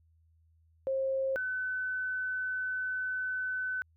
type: tone pair in turn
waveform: sine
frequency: 534 / 1510.4 Hz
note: C5 / F#6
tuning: +35 / +35 cents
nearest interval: octave + tritone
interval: 1800 cents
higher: second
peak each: -28 / -31 dBFS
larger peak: first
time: 0.87-1.36 / 1.36-3.82 s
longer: second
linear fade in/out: 0 ms
effects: added 81 Hz sine -63 dBFS peak until 3.96 s